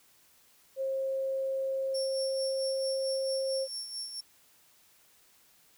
sine tone, 535 Hz, C5, 38 cents sharp, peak -29 dBFS, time 0.76-3.68 s, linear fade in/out 50 ms
35% pulse tone with tremolo, 5460 Hz, F8, 40 cents flat, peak -32 dBFS, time 1.94-4.21 s, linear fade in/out 10 ms, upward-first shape sine, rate 4.5 Hz, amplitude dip 55%
effects white hiss -63 dBFS RMS until 5.77 s

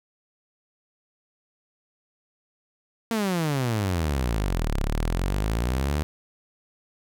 sawtooth exponential two-way sweep, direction down then up, 233.1 to 33.63 to 77.4 Hz, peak -19 dBFS, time 3.11-6.03 s, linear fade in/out 0 ms, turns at 4.77 s, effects none

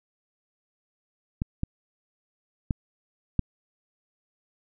clicks, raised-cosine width 5 ms, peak -14 / -14 / -12 / -9 dBFS, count 4, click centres 1.419 / 1.634 / 2.708 / 3.393 s, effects none

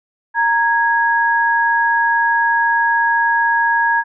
sine tone pair together, 929 / 1655.3 Hz, A#5 / G#6, -6 / -6 cents, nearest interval minor seventh, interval 1000 cents, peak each -15 dBFS, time 0.34-4.04 s, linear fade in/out 50 ms, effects none

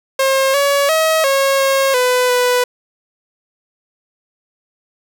sawtooth tone with pitch steps, 536 / 564 / 638 / 546 / 542 / 500 / 495.1 Hz, C5 / C#5 / D#5 / C#5 / C#5 / B4 / B4, +42 / +30 / +43 / -26 / -39 / +21 / +4 cents, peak -8 dBFS, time 0.19-2.64 s, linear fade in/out 5 ms, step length 350 ms, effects none

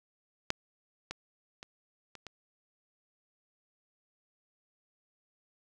clicks, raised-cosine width 0.2 ms, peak -11 / -20 / -27 / -29 / -26 dBFS, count 5, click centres 0.504 / 1.11 / 1.629 / 2.153 / 2.267 s, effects none

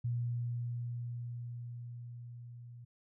sine tone with level ramp, 119.9 Hz, A#2, 49 cents sharp, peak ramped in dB -31 to -48 dBFS, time 0.04-2.85 s, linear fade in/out 10 ms, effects none

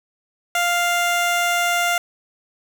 15% pulse tone, 698.5 Hz, F5, in tune, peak -11 dBFS, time 0.55-1.98 s, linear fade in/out 2 ms, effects none

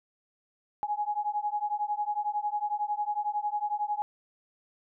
sine beating tone pair, 829 / 840 Hz, G#5 / G#5, -3 / +19 cents, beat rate 11 Hz, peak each -31 dBFS, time 0.83-4.02 s, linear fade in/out 0 ms, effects none

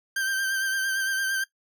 40% pulse tone with vibrato, 1568 Hz, G6, in tune, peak -24 dBFS, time 0.16-1.44 s, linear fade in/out 5 ms, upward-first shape triangle, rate 8.8 Hz, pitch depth 36 cents each way, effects noise-tail reverb RT60 0.1 s tail -17 dB re dry

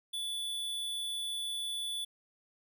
square tone, 3461 Hz, A7, 29 cents flat, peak -35 dBFS, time 0.13-2.05 s, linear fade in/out 10 ms, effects none

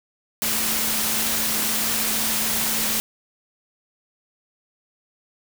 sine tone in noise, 220 Hz, A3, in tune, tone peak -34 dBFS, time 0.42-3 s, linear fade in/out 0 ms, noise white, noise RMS -23 dBFS, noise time 0.42-3 s, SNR -14 dB, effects none

